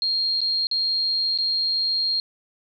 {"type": "tone with dropouts", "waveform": "sine", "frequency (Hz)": 4227, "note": "C8", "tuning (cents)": 17, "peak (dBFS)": -20, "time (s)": [0.02, 2.2], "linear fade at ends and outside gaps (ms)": 1, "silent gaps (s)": [[0.406, 0.415], [0.67, 0.713], [1.376, 1.386]], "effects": []}